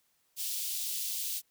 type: high-pass noise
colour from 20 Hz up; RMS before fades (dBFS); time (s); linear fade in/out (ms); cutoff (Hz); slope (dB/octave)
white; -35; 0.36-1.42; 50; 3100; 24
effects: white hiss -73 dBFS RMS until 1.5 s